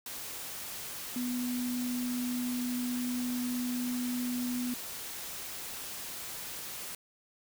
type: tone in noise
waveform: sine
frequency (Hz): 246.9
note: B3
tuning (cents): 0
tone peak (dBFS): -31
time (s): 1.16-4.74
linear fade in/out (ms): 2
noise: white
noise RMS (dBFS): -41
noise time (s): 0.06-6.95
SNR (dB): +7
effects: none